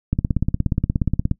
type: click train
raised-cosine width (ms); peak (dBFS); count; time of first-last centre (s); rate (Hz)
5; -6; 21; 0.13-1.313; 16.9
effects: noise-tail reverb RT60 0.1 s tail -21 dB re dry